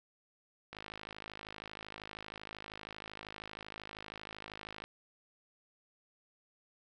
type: click train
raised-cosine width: 0.3 ms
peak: -28 dBFS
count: 218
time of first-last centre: 0.73-4.84 s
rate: 52.8 Hz
effects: none